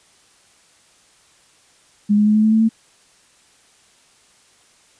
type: tone with pitch steps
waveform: sine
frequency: 206.6 / 209.4 / 212.2 / 215 / 217.9 / 220.8 / 223.7 Hz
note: G#3 / G#3 / G#3 / A3 / A3 / A3 / A3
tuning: -9 / +15 / +38 / -40 / -17 / +6 / +29 cents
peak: -11 dBFS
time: 2.09-2.692 s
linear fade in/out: 20 ms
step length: 86 ms
effects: white hiss -54 dBFS RMS until 4.99 s + resampled to 22050 Hz